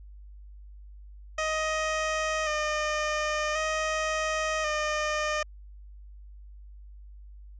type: tone with vibrato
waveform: 15% pulse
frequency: 617 Hz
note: D#5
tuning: 15 cents flat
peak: -20 dBFS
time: 1.38-5.43 s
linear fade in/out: 5 ms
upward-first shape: square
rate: 0.46 Hz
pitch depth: 27 cents each way
effects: added 50 Hz sine -44 dBFS peak until 7.59 s + resampled to 16000 Hz